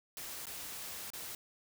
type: noise with dropouts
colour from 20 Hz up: white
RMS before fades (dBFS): -44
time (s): 0.17-1.35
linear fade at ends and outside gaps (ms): 1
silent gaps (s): 0.456-0.468 / 1.103-1.134
effects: none

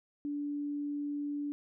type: tone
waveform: sine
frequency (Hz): 290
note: D4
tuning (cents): -22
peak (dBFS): -33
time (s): 0.25-1.52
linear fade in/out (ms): 0
effects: none

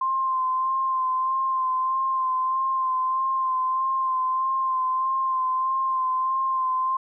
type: tone with vibrato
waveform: sine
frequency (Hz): 1046.5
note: C6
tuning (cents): 0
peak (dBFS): -21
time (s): 0.01-6.97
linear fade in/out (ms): 5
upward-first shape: sine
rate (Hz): 1.6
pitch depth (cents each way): 23
effects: none

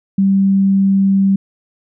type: tone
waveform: sine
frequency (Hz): 194.9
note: G3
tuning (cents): -10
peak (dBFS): -9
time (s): 0.18-1.36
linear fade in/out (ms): 5
effects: none

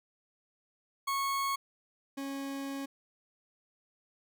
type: tone pair in turn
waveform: 40% pulse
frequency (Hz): 1100 / 275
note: C#6 / C#4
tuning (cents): -14 / -14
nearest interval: 2 octaves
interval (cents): 2400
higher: first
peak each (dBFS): -29 / -35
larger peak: first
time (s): 1.07-1.56 / 2.17-2.86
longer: second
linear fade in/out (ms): 10
effects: none

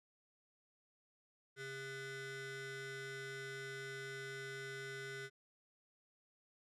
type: ring-modulated tone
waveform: 30% pulse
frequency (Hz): 540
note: C#5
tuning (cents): -45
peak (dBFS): -39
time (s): 1.56-5.3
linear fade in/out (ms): 50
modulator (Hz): 944
effects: low-pass 9000 Hz 12 dB/octave

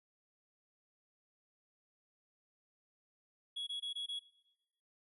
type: tone bursts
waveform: triangle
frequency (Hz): 3346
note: G#7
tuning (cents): +12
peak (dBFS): -37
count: 5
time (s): 3.56-4.194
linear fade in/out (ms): 10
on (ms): 110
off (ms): 21
effects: noise-tail reverb RT60 0.9 s tail -20 dB re dry + resampled to 32000 Hz

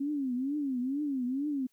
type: tone with vibrato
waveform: sine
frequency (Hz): 270.7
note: C#4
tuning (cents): -41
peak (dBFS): -29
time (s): 0-1.67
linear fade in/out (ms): 10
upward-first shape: triangle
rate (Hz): 2.2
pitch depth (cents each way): 200
effects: white hiss -74 dBFS RMS until 1.72 s

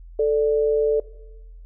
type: tone pair together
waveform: sine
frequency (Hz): 440 / 588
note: A4 / D5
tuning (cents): 0 / +2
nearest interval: perfect fourth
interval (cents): 502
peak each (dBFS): -17 / -24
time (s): 0.19-1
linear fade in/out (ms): 5
effects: noise-tail reverb RT60 1.0 s tail -20 dB re dry + added 42 Hz sine -39 dBFS peak until 1.65 s

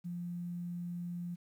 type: tone with quantisation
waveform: sine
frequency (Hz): 174.61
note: F3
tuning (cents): 0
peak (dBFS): -37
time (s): 0.04-1.36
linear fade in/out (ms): 20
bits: 11
effects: none

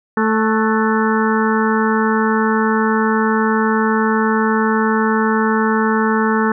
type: harmonic tone with a mistuned harmonic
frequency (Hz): 220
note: A3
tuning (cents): 0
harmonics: 1 / 2 / 4 / 5 / 6 / 7 / 8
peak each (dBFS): -16 / -19 / -22 / -23 / -24 / -24 / -25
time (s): 0.17-6.52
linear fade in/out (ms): 2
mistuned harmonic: 7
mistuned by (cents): -55
effects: none

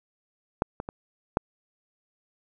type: clicks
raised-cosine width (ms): 1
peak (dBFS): -8 / -18 / -20 / -7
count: 4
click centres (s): 0.621 / 0.801 / 0.889 / 1.371
effects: none

